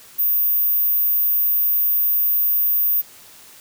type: tone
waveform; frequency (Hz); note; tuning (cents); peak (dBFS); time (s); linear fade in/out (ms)
sine; 14930; A#9; +1; -15; 0.18-3.02; 20
effects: white hiss -45 dBFS RMS until 3.6 s